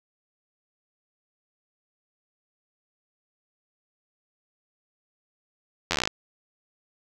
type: slowing click train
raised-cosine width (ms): 0.2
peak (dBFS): -6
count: 12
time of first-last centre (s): 5.91-6.075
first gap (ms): 11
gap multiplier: 1.06
effects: none